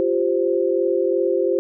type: chord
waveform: sine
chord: F suspended second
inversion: none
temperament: equal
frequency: 349.2 / 392 / 523.3 Hz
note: F4 / G4 / C5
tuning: 0 / 0 / 0 cents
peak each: -21 dBFS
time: 0-1.59 s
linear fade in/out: 0 ms
effects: none